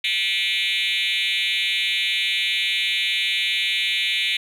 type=tone with frequency modulation; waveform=sine; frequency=2973 Hz; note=F#7; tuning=8 cents sharp; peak=-17 dBFS; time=0.04-4.37 s; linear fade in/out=5 ms; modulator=205 Hz; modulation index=4.3; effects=tanh soft clip ceiling -18 dBFS + 8-bit